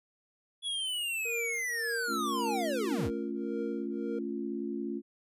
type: linear sweep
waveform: square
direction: down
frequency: 3399 to 34.32 Hz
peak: -32 dBFS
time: 0.62-3.11 s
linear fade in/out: 50 ms
type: tone with tremolo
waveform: triangle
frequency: 466.2 Hz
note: A#4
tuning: in tune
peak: -32 dBFS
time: 1.25-4.19 s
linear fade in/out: 5 ms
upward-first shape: triangle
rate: 1.8 Hz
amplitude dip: 100%
type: chord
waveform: sine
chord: A augmented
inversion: none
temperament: equal with one note detuned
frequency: 220 / 277.2 / 348.2 Hz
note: A3 / C#4 / E#4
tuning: 0 / 0 / -5 cents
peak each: -37 dBFS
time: 2.07-5.02 s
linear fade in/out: 50 ms
effects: resampled to 32000 Hz